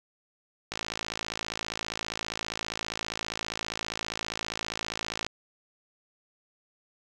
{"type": "click train", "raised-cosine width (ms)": 0.2, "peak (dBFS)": -14, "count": 251, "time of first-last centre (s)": [0.72, 5.265], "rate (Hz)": 55, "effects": []}